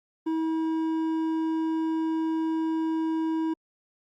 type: tone with hard clipping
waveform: triangle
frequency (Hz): 321.4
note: E4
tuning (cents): -44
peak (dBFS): -26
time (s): 0.26-3.54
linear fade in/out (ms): 10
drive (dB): 10
effects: Opus 32 kbps